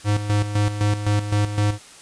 square tone with tremolo, 103.8 Hz, G#2, in tune, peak -17 dBFS, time 0.04-1.79 s, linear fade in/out 50 ms, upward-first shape square, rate 3.9 Hz, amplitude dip 65%, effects white hiss -44 dBFS RMS until 2.01 s + resampled to 22050 Hz

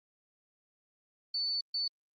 sine tone bursts at uneven times, 4493 Hz, C#8, 23 cents sharp, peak -30 dBFS, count 2, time 1.34-1.61 / 1.74-1.88 s, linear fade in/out 5 ms, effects Opus 24 kbps

